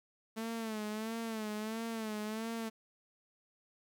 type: tone with vibrato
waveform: sawtooth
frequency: 220 Hz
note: A3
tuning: in tune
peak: -33 dBFS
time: 0.36-2.7 s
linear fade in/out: 20 ms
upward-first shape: sine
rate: 1.5 Hz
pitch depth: 71 cents each way
effects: 11-bit